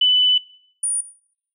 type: tone pair in turn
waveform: sine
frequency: 2995 / 9487 Hz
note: F#7 / D9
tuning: +20 / +16 cents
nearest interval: octave + minor sixth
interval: 1996 cents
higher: second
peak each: -12 / -18 dBFS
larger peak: first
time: 0.01-0.38 / 0.83-1.01 s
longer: first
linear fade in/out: 5 ms
effects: noise-tail reverb RT60 0.6 s tail -19 dB re dry